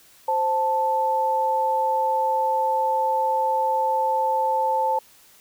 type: tone pair together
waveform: sine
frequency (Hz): 524.4 / 880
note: C5 / A5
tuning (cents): +4 / 0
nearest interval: major sixth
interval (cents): 896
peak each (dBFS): -25 / -20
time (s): 0.28-4.99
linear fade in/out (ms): 5
effects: white hiss -53 dBFS RMS until 5.4 s